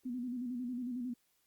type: tone with vibrato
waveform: sine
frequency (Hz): 246.9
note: B3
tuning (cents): 0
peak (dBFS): -36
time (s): 0.05-1.14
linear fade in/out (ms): 10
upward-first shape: square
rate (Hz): 11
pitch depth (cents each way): 57
effects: white hiss -75 dBFS RMS until 1.46 s + Opus 48 kbps